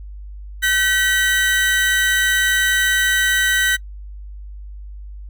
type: tone pair together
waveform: 35% pulse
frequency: 1529.5 / 1927 Hz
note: G6 / B6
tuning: -43 / -43 cents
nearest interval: major third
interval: 400 cents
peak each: -16 dBFS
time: 0.62-3.77 s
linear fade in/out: 20 ms
effects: noise-tail reverb RT60 0.1 s tail -26 dB re dry + added 50 Hz sine -31 dBFS peak until 5.29 s